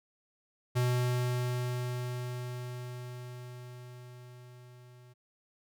square tone with level ramp, 123.9 Hz, B2, 6 cents sharp, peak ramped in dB -26 to -54 dBFS, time 0.75-5.14 s, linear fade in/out 20 ms, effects none

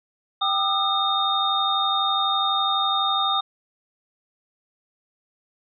sine tone cluster, 782 / 1207 / 1299 / 3674 Hz, G5 / D6 / E6 / A#7, -4 / +47 / -26 / -26 cents, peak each -26 / -24 / -30 / -23 dBFS, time 0.41-3.41 s, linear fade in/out 10 ms, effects none

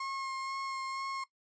35% pulse tone with vibrato, 1076 Hz, C6, 48 cents sharp, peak -34 dBFS, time 0-1.24 s, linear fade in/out 5 ms, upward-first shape sine, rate 2.1 Hz, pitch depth 15 cents each way, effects noise-tail reverb RT60 0.1 s tail -17 dB re dry + resampled to 16000 Hz

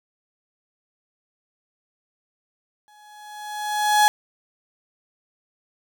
35% pulse tone with exponential growth, 841 Hz, G#5, 22 cents sharp, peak -10 dBFS, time 2.88-4.08 s, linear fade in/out 0 ms, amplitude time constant 260 ms, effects none

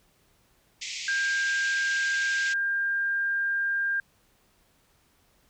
pink band-pass noise, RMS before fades -36 dBFS, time 0.81-2.54 s, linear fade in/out 10 ms, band 2000 to 7500 Hz, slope 96 dB/octave
sine tone, 1600 Hz, G6, 35 cents sharp, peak -24 dBFS, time 1.08-4 s, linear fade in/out 2 ms
effects pink hiss -65 dBFS RMS until 5.49 s

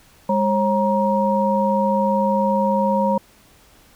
sine tone cluster, 203.7 / 541 / 943 Hz, G#3 / C#5 / A#5, -33 / -42 / +20 cents, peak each -20 dBFS, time 0.29-3.18 s, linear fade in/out 5 ms, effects pink hiss -52 dBFS RMS until 3.95 s

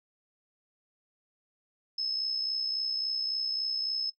sine tone with amplitude modulation, 5200 Hz, E8, 24 cents flat, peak -27 dBFS, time 1.98-4.1 s, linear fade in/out 5 ms, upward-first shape sine, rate 63.6 Hz, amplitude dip 55%, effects noise-tail reverb RT60 0.1 s tail -17 dB re dry

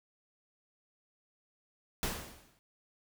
pink noise with exponential decay, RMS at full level -32 dBFS, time 2.03-2.59 s, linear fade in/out 0 ms, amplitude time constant 120 ms, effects none

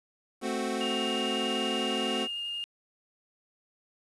25% pulse chord, F# diminished, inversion first, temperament equal, 220 / 261.6 / 370 Hz, A3 / C4 / F#4, 0 / 0 / 0 cents, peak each -30 dBFS, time 0.41-2.28 s, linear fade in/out 50 ms
sine tone with vibrato, 2828 Hz, F7, 21 cents sharp, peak -32 dBFS, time 0.81-2.64 s, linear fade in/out 0 ms, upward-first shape triangle, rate 11 Hz, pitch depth 9 cents each way
effects resampled to 24000 Hz + 9-bit

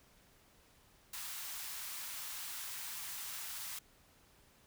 white high-pass noise, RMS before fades -44 dBFS, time 1.13-3.79 s, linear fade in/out 5 ms, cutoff 850 Hz, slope 24 dB/octave, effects pink hiss -66 dBFS RMS until 4.66 s

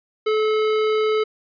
sine tone with hard clipping, 432 Hz, A4, 32 cents flat, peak -19 dBFS, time 0.26-1.24 s, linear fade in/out 10 ms, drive 17 dB, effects resampled to 11025 Hz

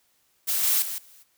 blue noise with level steps, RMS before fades -25 / -22 / -32 / -52 dBFS, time 0.47-1.24 s, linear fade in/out 20 ms, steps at 0.63 / 0.82 / 0.98 s, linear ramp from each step 2 ms, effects white hiss -67 dBFS RMS until 1.37 s

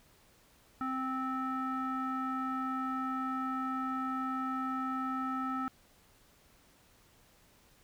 square tone with low-pass filter, 261.6 Hz, C4, in tune, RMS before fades -35 dBFS, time 0.81-5.68 s, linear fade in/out 0 ms, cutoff 1400 Hz, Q 7.2, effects pink hiss -64 dBFS RMS until 7.83 s

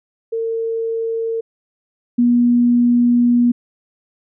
sine tone pair in turn, 454 / 241.1 Hz, A#4 / B3, -46 / -41 cents, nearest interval major seventh, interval 1095 cents, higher first, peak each -18 / -10 dBFS, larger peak second, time 0.32-1.41 / 2.18-3.52 s, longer second, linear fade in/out 10 ms, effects none

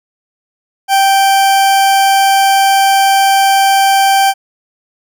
40% pulse tone, 782 Hz, G5, 4 cents flat, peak -6 dBFS, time 0.88-4.34 s, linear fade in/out 50 ms, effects none

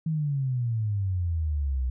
sine exponential sweep, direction down, 163 to 61.74 Hz, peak -24 dBFS, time 0.06-1.9 s, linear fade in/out 5 ms, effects none

